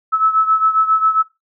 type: beating tone pair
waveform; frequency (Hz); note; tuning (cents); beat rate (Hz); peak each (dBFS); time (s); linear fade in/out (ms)
sine; 1300 / 1307.4; E6 / E6; -24 / -15; 7.4; -13 / -17; 0.12-1.23; 20
effects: noise-tail reverb RT60 0.2 s tail -17 dB re dry